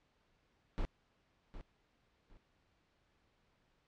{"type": "noise with echo", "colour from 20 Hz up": "brown", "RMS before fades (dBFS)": -35, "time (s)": [0.78, 0.85], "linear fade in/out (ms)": 0, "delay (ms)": 760, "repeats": 2, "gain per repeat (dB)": -12, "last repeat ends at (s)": 2.37, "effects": ["pink hiss -75 dBFS RMS until 3.87 s", "low-pass 4000 Hz 12 dB/octave"]}